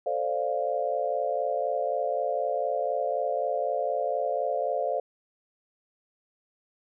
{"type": "chord", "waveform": "sine", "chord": "D minor seventh", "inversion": "second", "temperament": "equal", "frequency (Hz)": [440, 523.3, 587.3, 698.5], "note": ["A4", "C5", "D5", "F5"], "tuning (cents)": [0, 0, 0, 0], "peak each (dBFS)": [-34, -30, -30, -30], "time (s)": [0.06, 5], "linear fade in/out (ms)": 5, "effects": []}